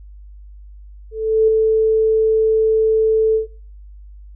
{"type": "tone with ADSR envelope", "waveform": "sine", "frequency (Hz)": 440, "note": "A4", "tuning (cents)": 0, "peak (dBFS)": -8, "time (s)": [1.11, 3.47], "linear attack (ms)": 370, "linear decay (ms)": 4, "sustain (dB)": -3, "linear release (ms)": 120, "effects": ["noise-tail reverb RT60 0.4 s tail -19 dB re dry", "added 50 Hz sine -36 dBFS peak until 4.35 s"]}